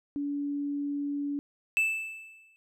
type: tone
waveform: sine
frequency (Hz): 286.2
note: D4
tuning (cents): -45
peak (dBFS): -29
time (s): 0.16-1.39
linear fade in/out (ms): 0
type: tone with exponential decay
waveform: triangle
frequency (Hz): 2637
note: E7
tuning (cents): 0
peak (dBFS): -19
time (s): 1.77-2.56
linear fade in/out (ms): 0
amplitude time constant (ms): 170
effects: none